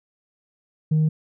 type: tone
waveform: sine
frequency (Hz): 155.56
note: D#3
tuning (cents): 0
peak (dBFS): -14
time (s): 0.91-1.09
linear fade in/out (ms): 10
effects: tanh soft clip ceiling -14 dBFS